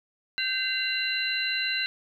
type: tone cluster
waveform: sine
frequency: 1557 / 2049 / 2767 / 4027 Hz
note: G6 / C7 / F7 / B7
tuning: -12 / -37 / -17 / +33 cents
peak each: -31 / -34 / -31 / -29 dBFS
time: 0.38-1.86 s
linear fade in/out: 0 ms
effects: 10-bit